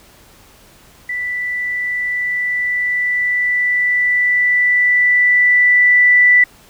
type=tone with level ramp; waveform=sine; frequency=1975.5 Hz; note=B6; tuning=in tune; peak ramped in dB=-19 to -6 dBFS; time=1.09-6.44 s; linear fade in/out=5 ms; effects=pink hiss -46 dBFS RMS until 6.69 s